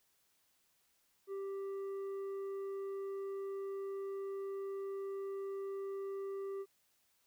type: tone with tanh clipping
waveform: sine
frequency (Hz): 392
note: G4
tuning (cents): 0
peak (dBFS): -40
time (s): 1.27-6.66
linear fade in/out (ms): 50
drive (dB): 6
effects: white hiss -75 dBFS RMS until 7.26 s